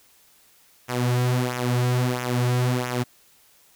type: tone with flanger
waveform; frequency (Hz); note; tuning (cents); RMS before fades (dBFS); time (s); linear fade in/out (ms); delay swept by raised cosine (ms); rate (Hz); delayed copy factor
sawtooth; 124.1; B2; +9; -23; 0.88-3.04; 20; 0.22 to 4.72; 1.5; -0.7
effects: white hiss -57 dBFS RMS until 3.75 s